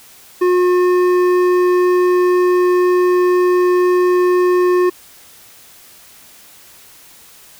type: tone with hard clipping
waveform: sine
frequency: 360.2 Hz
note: F#4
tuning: 46 cents flat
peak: -12 dBFS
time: 0.41-4.9 s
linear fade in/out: 10 ms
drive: 10 dB
effects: white hiss -43 dBFS RMS until 7.59 s